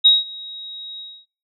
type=tone with ADSR envelope; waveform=sine; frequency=3797 Hz; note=A#7; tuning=31 cents sharp; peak=-7 dBFS; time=0.04-1.26 s; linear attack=17 ms; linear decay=180 ms; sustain=-24 dB; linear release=270 ms; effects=noise-tail reverb RT60 0.4 s tail -19 dB re dry